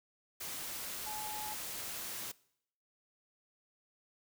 sine tone in noise, 852 Hz, G#5, 44 cents sharp, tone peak -42 dBFS, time 1.06-1.54 s, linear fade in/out 10 ms, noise white, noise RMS -42 dBFS, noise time 0.4-2.32 s, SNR -3 dB, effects noise-tail reverb RT60 0.7 s tail -22 dB re dry

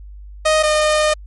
sawtooth tone pair in turn, 622.3 / 610.9 Hz, D#5 / D#5, 0 / -32 cents, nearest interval unison, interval 32 cents, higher first, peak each -8 / -9 dBFS, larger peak first, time 0.45-0.63 / 0.63-1.14 s, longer second, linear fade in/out 10 ms, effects added 50 Hz sine -33 dBFS peak until 1.26 s + MP3 48 kbps

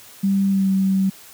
sine tone with pitch glide, 196 to 192.08 Hz, G3 to G3, 0 to -35 cents, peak -15 dBFS, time 0.23-1.1 s, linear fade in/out 10 ms, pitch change -35 cents, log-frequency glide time 0.48-0.69 s, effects white hiss -44 dBFS RMS until 1.33 s + high-pass 60 Hz 12 dB/octave

